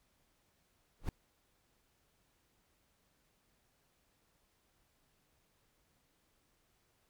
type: noise with exponential growth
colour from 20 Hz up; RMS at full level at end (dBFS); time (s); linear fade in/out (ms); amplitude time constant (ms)
brown; -30; 0.99-1.09; 1; 20
effects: pink hiss -75 dBFS RMS until 7.09 s